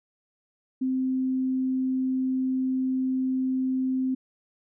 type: tone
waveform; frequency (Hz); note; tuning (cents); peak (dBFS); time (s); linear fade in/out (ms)
sine; 260; C4; -11; -23; 0.81-4.15; 10
effects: none